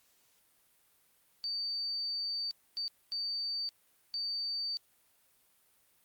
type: tone bursts at uneven times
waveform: sine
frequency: 4599 Hz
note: D8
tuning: 37 cents flat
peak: -33 dBFS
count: 4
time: 1.44-2.51 / 2.77-2.88 / 3.12-3.69 / 4.14-4.77 s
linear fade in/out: 0 ms
effects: white hiss -69 dBFS RMS until 6.04 s + Opus 48 kbps